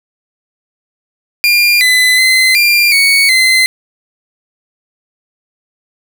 30% pulse tone with pitch steps, 2400 / 2011 / 2052 / 2388 / 2228 / 2058 Hz, D7 / B6 / C7 / D7 / C#7 / C7, +37 / +31 / -34 / +28 / +8 / -29 cents, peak -4 dBFS, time 1.44-3.66 s, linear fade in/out 0 ms, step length 370 ms, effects none

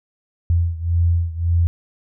sine beating tone pair, 84.5 / 86.3 Hz, E2 / F2, +43 / -20 cents, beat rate 1.8 Hz, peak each -17 / -20 dBFS, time 0.5-1.67 s, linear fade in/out 0 ms, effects none

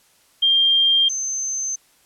sine tone pair in turn, 3193 / 6233 Hz, G7 / G8, +31 / -11 cents, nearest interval octave, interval 1158 cents, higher second, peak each -13 / -22 dBFS, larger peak first, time 0.42-1.09 / 1.09-1.76 s, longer neither, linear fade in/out 10 ms, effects white hiss -57 dBFS RMS until 2.05 s + low-pass 12000 Hz 12 dB/octave

